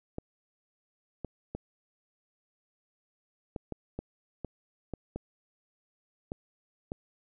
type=clicks; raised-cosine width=2 ms; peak=-22 dBFS; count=11; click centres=0.184 / 1.247 / 1.55 / 3.562 / 3.723 / 3.99 / 4.447 / 4.937 / 5.16 / 6.319 / 6.919 s; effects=none